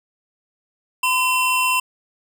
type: tone pair together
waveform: square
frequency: 1014.7 / 2714 Hz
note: B5 / E7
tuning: +47 / +50 cents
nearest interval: octave + perfect fourth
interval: 1703 cents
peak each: -20 / -20 dBFS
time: 1.03-1.8 s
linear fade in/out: 5 ms
effects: none